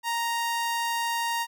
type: tone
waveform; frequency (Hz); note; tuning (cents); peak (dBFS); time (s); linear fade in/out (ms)
sawtooth; 932.3; A#5; 0; -22; 0.03-1.47; 50
effects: none